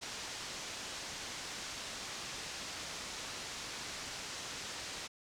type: low-pass noise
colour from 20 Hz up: white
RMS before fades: -44 dBFS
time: 0.01-5.08 s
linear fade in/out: 20 ms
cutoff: 6800 Hz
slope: 24 dB/octave
effects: none